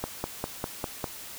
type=click train; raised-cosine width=1 ms; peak=-15 dBFS; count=6; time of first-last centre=0.04-1.042 s; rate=4.99 Hz; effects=white hiss -42 dBFS RMS until 1.38 s